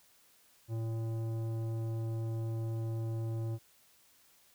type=tone with tanh clipping; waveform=triangle; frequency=113 Hz; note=A2; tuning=47 cents sharp; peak=-35 dBFS; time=0.68-3.59 s; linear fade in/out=50 ms; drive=17 dB; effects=white hiss -65 dBFS RMS until 4.54 s